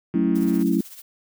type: chord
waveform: sine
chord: F# minor seventh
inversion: none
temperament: equal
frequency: 185 / 220 / 277.2 / 329.6 Hz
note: F#3 / A3 / C#4 / E4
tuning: 0 / 0 / 0 / 0 cents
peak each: -23 dBFS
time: 0.14-0.81 s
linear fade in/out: 5 ms
type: click train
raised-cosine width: 0.5 ms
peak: -29 dBFS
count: 77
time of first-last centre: 0.14-0.624 s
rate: 157 Hz
type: noise with tremolo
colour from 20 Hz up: blue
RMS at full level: -39 dBFS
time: 0.35-1.02 s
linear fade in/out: 5 ms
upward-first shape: triangle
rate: 16 Hz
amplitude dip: 70%
effects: none